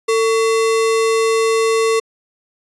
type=tone with sample-and-hold; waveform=sine; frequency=450 Hz; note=A4; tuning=39 cents sharp; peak=-12 dBFS; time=0.08-2 s; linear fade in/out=10 ms; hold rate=1575 Hz; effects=resampled to 24000 Hz